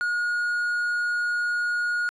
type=tone; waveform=triangle; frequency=1441 Hz; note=F#6; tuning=46 cents flat; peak=-21 dBFS; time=0.01-2.09 s; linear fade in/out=0 ms; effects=resampled to 24000 Hz